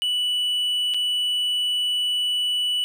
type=tone with dropouts; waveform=triangle; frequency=2960 Hz; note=F#7; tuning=in tune; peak=-19 dBFS; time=0.02-2.84 s; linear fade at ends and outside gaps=0 ms; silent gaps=0.938-0.944 s; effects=none